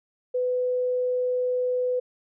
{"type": "tone", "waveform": "sine", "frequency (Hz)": 500, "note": "B4", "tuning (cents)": 21, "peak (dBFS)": -22, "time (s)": [0.34, 2], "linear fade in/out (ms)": 10, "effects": []}